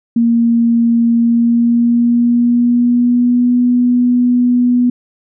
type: tone with pitch glide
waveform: sine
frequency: 233.1 to 245.4 Hz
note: A#3 to B3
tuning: 0 to -11 cents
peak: -8 dBFS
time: 0.16-4.9 s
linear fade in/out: 5 ms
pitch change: +89 cents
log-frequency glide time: 1.16-3.58 s
effects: none